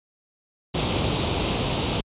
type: noise with comb filter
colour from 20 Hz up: pink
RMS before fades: -23 dBFS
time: 0.74-2.01 s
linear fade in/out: 10 ms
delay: 0.29 ms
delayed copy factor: +0.65
effects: high-pass 60 Hz 12 dB/octave + resampled to 8000 Hz